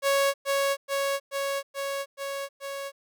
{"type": "tone with echo", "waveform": "sawtooth", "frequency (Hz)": 554.4, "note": "C#5", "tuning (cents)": 0, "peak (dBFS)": -17, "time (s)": [0.02, 0.34], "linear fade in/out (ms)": 50, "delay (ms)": 430, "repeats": 6, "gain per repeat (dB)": -2, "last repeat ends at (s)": 2.92, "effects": []}